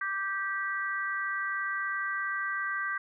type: chord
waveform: sine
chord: G major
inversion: second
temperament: equal with one note detuned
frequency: 1174.7 / 1568 / 1947.2 Hz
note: D6 / G6 / B6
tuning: 0 / 0 / -25 cents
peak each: -35 / -32 / -36 dBFS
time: 0.01-2.98 s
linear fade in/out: 5 ms
effects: none